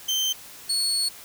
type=tone pair in turn; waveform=30% pulse; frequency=3113 / 4387 Hz; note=G7 / C#8; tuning=-13 / -19 cents; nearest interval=tritone; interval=594 cents; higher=second; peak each=-19 dBFS; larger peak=neither; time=0.08-0.33 / 0.69-1.09 s; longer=second; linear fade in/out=10 ms; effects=white hiss -44 dBFS RMS until 1.24 s